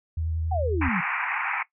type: tone with vibrato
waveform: sine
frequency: 80.8 Hz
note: E2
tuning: 34 cents flat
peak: -25 dBFS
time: 0.17-0.89 s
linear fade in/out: 5 ms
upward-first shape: triangle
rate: 11 Hz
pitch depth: 30 cents each way
type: exponential sweep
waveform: sine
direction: down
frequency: 801 to 164.81 Hz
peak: -25 dBFS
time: 0.51-1.01 s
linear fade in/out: 10 ms
type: band-pass noise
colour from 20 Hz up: white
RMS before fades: -28 dBFS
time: 0.81-1.63 s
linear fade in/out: 5 ms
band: 770 to 2500 Hz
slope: 96 dB/octave
effects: noise-tail reverb RT60 0.1 s tail -17 dB re dry